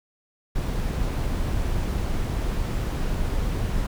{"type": "noise", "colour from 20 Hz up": "brown", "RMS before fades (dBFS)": -25, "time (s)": [0.55, 3.87], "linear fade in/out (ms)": 10, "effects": []}